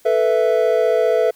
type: chord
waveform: triangle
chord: A suspended second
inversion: none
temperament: just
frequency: 440 / 495 / 660 Hz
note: A4 / B4 / E5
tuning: 0 / +4 / +2 cents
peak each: -16 dBFS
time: 0.05-1.31 s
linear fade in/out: 10 ms
effects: white hiss -53 dBFS RMS until 1.35 s